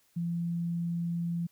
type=tone; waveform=sine; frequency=170.4 Hz; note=F3; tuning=42 cents flat; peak=-29 dBFS; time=0.16-1.47 s; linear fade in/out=10 ms; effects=white hiss -68 dBFS RMS until 1.51 s